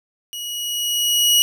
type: tone with level ramp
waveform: sawtooth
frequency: 2909 Hz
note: F#7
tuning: 30 cents flat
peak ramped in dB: -25 to -8 dBFS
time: 0.33-1.42 s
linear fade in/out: 0 ms
effects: none